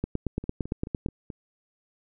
two click trains, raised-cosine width 3 ms, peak -24 / -14 dBFS, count 5 / 10, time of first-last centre 0.44-1.302 / 0.04-1.062 s, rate 4.64 / 8.81 Hz, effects none

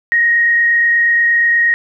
sine tone with frequency modulation, 1875 Hz, A#6, 10 cents sharp, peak -9 dBFS, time 0.12-1.74 s, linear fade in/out 0 ms, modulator 28.4 Hz, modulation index 0.47, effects none

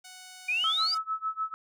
5% pulse tone, 740 Hz, F#5, in tune, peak -34 dBFS, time 0.04-0.98 s, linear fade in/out 10 ms
sine exponential sweep, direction up, 2349 to 4978 Hz, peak -25 dBFS, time 0.48-0.95 s, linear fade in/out 10 ms
sine tone with tremolo, 1300 Hz, E6, 24 cents flat, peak -26 dBFS, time 0.64-1.54 s, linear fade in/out 0 ms, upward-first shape sine, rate 6.7 Hz, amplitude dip 95%
effects none

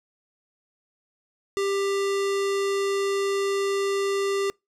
square tone with low-pass filter, 395.7 Hz, G4, 16 cents sharp, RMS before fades -25 dBFS, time 1.57-4.5 s, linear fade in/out 0 ms, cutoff 8300 Hz, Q 0.89, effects noise-tail reverb RT60 0.2 s tail -26 dB re dry

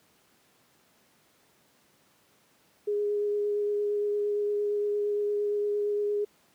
sine tone with vibrato, 413.2 Hz, G#4, 9 cents flat, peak -25 dBFS, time 2.87-6.25 s, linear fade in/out 10 ms, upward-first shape sine, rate 8.7 Hz, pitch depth 10 cents each way, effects pink hiss -64 dBFS RMS until 6.54 s + high-pass 150 Hz 12 dB/octave

